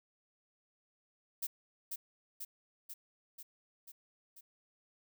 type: noise with echo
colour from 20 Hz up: violet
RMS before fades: -37 dBFS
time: 1.42-1.47 s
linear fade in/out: 10 ms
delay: 490 ms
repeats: 6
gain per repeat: -3 dB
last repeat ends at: 4.41 s
effects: none